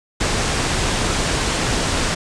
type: low-pass noise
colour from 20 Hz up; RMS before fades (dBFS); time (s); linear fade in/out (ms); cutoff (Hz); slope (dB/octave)
pink; -20; 0.2-2.15; 10; 9100; 48
effects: none